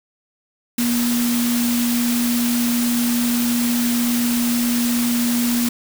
sine tone in noise, 239.6 Hz, A#3, 48 cents sharp, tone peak -17 dBFS, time 0.78-5.69 s, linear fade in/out 5 ms, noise white, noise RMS -25 dBFS, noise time 0.78-5.69 s, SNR +5 dB, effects none

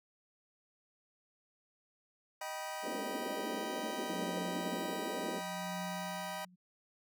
sawtooth chord, Eb augmented, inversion none, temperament just, 622.3 / 777.8 / 972.3 Hz, Eb5 / G5 / B5, 0 / -14 / -27 cents, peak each -40 dBFS, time 2.41-6.45 s, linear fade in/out 5 ms
pink band-pass noise, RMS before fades -41 dBFS, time 2.82-5.42 s, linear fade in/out 50 ms, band 200 to 610 Hz, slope 96 dB/octave
sine tone with tremolo, 180.5 Hz, F#3, 43 cents flat, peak -40 dBFS, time 4.08-6.56 s, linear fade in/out 20 ms, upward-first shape triangle, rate 0.72 Hz, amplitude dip 90%
effects none

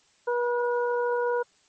harmonic tone, 483.4 Hz, B4, 37 cents flat, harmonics 1 / 2 / 3, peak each -24 / -30 / -34 dBFS, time 0.27-1.43 s, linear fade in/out 10 ms, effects white hiss -63 dBFS RMS until 1.68 s + MP3 32 kbps

